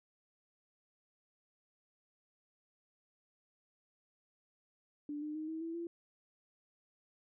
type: tone with pitch steps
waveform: sine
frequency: 293.7 / 302.3 / 311.2 / 320.3 / 329.7 / 339.3 Hz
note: D4 / D#4 / D#4 / E4 / E4 / F4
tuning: 0 / -50 / 0 / -50 / 0 / -50 cents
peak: -38 dBFS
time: 5.09-5.87 s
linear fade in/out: 2 ms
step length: 130 ms
effects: none